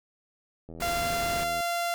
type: click train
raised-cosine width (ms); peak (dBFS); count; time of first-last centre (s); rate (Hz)
2; -30; 76; 0.69-1.605; 82
type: noise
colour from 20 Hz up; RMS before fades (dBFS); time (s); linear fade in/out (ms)
pink; -36; 0.8-1.44; 5
type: tone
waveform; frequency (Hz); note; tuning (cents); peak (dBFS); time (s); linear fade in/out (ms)
sawtooth; 690; F5; -21; -23; 0.82-1.94; 0
effects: none

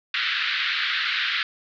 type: band-pass noise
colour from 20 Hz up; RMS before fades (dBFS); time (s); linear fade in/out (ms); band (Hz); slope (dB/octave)
pink; -25; 0.14-1.43; 2; 1400 to 4200; 48
effects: none

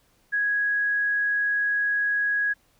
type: tone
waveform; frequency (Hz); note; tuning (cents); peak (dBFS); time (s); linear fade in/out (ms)
sine; 1661.2; G#6; 0; -21; 0.32-2.54; 20
effects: pink hiss -64 dBFS RMS until 2.79 s

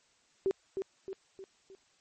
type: tone with echo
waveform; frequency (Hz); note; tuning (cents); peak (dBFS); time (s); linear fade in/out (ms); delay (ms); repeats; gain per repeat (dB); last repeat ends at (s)
sine; 385.8; G4; -28; -25; 0.46-0.51; 0; 310; 4; -6; 1.75
effects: white hiss -68 dBFS RMS until 2 s + MP3 32 kbps

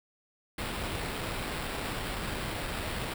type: noise with sample-and-hold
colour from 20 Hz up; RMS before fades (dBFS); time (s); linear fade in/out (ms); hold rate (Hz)
pink; -35; 0.58-3.14; 5; 6300
effects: none

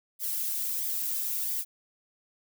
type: noise with flanger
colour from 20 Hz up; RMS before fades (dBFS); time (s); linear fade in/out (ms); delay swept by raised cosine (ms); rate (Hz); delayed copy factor
violet; -31; 0.19-1.65; 50; 0.71 to 2.11; 1.5; -0.5
effects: none

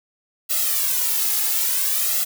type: noise with flanger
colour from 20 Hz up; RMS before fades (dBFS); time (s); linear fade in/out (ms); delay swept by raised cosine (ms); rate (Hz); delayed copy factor
blue; -21; 0.49-2.25; 20; 1.5 to 2.36; 0.58; +0.95
effects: none

